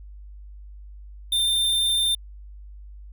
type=tone; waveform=square; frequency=3594 Hz; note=A7; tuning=36 cents sharp; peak=-20 dBFS; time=1.32-2.15 s; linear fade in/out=5 ms; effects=added 50 Hz sine -39 dBFS peak until 3.12 s